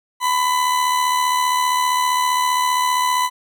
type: tone with amplitude modulation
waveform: 40% pulse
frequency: 1000 Hz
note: B5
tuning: 21 cents sharp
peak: -13 dBFS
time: 0.2-3.3 s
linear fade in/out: 50 ms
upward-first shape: sine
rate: 75.2 Hz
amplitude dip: 45%
effects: none